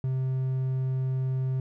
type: tone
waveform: triangle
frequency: 130.81 Hz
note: C3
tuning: in tune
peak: -23 dBFS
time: 0.04-1.6 s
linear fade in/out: 2 ms
effects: none